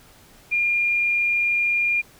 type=tone; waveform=sine; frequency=2409 Hz; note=D7; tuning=43 cents sharp; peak=-18 dBFS; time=0.51-2.02 s; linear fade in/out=20 ms; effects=pink hiss -51 dBFS RMS until 2.19 s